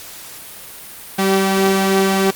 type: tone pair together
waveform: sawtooth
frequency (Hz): 194.06 / 385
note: G3 / G4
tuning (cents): -17 / -31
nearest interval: octave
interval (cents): 1186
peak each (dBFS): -12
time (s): 1.18-2.31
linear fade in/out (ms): 10
effects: white hiss -35 dBFS RMS until 2.35 s + Opus 48 kbps